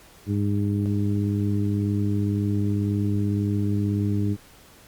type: harmonic tone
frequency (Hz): 101.9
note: G#2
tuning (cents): -32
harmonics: 1 / 2 / 3 / 4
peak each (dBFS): -23 / -26 / -28 / -36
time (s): 0.26-4.37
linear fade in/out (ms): 50
effects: pink hiss -51 dBFS RMS until 4.87 s + Opus 48 kbps